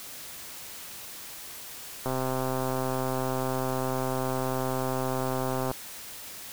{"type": "click train", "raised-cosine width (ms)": 1, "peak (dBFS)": -16, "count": 476, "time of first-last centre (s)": [2.06, 5.714], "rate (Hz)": 130, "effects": ["white hiss -42 dBFS RMS until 6.52 s"]}